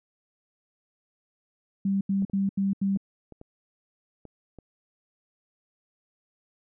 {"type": "tone bursts", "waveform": "sine", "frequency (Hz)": 196, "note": "G3", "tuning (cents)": 0, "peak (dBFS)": -22, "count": 5, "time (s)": [1.85, 2.974], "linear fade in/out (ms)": 5, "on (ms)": 160, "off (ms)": 81}
{"type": "clicks", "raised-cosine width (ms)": 2, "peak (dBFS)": -31, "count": 7, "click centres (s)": [2.223, 2.298, 2.962, 3.323, 3.414, 4.253, 4.587]}
{"effects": []}